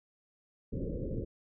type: low-pass noise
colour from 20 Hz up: pink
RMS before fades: -36 dBFS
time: 0.72-1.25 s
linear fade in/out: 10 ms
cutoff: 550 Hz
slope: 96 dB/octave
effects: none